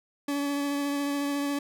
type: tone with vibrato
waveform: 40% pulse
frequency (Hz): 284.3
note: C#4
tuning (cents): +44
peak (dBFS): -26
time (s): 0.28-1.59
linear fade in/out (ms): 5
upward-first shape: triangle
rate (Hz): 14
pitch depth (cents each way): 17
effects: none